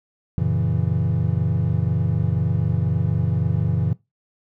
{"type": "chord", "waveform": "triangle", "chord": "F# dominant seventh", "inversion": "none", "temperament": "equal", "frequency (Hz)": [92.5, 116.54, 138.59, 164.81], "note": ["F#2", "A#2", "C#3", "E3"], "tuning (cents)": [0, 0, 0, 0], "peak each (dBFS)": -22, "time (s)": [0.38, 3.93], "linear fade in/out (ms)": 0, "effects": ["noise-tail reverb RT60 0.2 s tail -19 dB re dry"]}